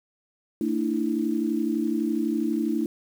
sine tone cluster, 225.4 / 296.9 / 328.9 Hz, A3 / D4 / E4, +42 / +19 / -4 cents, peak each -27 dBFS, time 0.61-2.86 s, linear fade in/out 2 ms, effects 8-bit

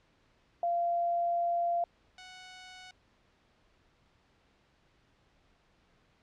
sine / 5% pulse tone pair in turn, 690 / 739.7 Hz, F5 / F#5, -21 / -1 cents, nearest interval minor second, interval 120 cents, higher second, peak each -27 / -34 dBFS, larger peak first, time 0.63-1.84 / 2.18-2.91 s, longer first, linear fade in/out 2 ms, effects pink hiss -68 dBFS RMS until 6.22 s + low-pass 4000 Hz 12 dB/octave

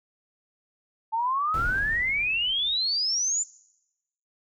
sine exponential sweep, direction up, 875 to 7240 Hz, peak -23 dBFS, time 1.12-3.44 s, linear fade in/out 20 ms
brown noise with exponential decay, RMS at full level -29 dBFS, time 1.54-3.2 s, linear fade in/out 0 ms, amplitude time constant 360 ms
effects noise-tail reverb RT60 0.9 s tail -21 dB re dry

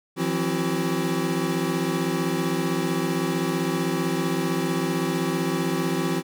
square tone cluster, 163.2 / 178.8 / 263.8 / 333.4 / 379.5 Hz, E3 / F3 / C4 / E4 / F#4, -17 / +41 / +14 / +20 / +44 cents, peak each -30 dBFS, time 0.16-6.23 s, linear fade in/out 50 ms, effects none

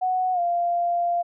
sine tone with pitch glide, 740 to 694.4 Hz, F#5 to F5, 0 to -10 cents, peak -20 dBFS, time 0.01-1.23 s, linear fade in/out 20 ms, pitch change -110 cents, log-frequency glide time 0.33-0.4 s, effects none

